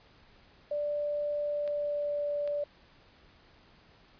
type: tone with pitch glide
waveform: sine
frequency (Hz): 587.3 to 582.6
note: D5 to D5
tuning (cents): 0 to -14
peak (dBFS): -29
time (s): 0.71-2.64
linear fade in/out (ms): 5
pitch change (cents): -14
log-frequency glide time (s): 1.42-2.31
type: clicks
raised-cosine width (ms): 0.2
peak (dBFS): -30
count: 2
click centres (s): 1.677 / 2.476
effects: pink hiss -60 dBFS RMS until 4.19 s + resampled to 11025 Hz